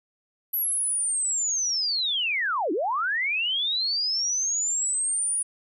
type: linear two-way sweep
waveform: sine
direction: down then up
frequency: 11840 to 285.1 to 9800 Hz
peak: -23 dBFS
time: 0.53-5.43 s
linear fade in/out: 10 ms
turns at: 2.72 s
effects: none